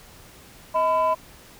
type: tone pair together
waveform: sine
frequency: 635.2 / 1007 Hz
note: D#5 / B5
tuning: +36 / +33 cents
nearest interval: minor sixth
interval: 797 cents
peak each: -20 / -18 dBFS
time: 0.74-1.15 s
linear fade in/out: 20 ms
effects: tanh soft clip ceiling -15 dBFS + pink hiss -48 dBFS RMS until 1.59 s